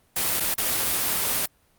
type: noise with dropouts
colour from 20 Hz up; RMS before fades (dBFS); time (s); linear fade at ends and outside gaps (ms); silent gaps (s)
white; -24; 0.16-1.46; 5; 0.4-0.404 / 0.542-0.58
effects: pink hiss -63 dBFS RMS until 1.78 s + Opus 32 kbps